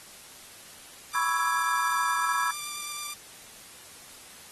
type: tone with vibrato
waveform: 5% pulse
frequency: 1183 Hz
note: D6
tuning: 12 cents sharp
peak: -24 dBFS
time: 1.13-3.14 s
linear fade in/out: 10 ms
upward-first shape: sine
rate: 9.2 Hz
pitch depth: 12 cents each way
type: chord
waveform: sine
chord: C# minor seventh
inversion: third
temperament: equal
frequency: 987.8 / 1108.7 / 1318.5 / 1661.2 Hz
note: B5 / C#6 / E6 / G#6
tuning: 0 / 0 / 0 / 0 cents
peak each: -30 dBFS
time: 1.15-2.51 s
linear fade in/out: 2 ms
effects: white hiss -48 dBFS RMS until 4.51 s + AAC 32 kbps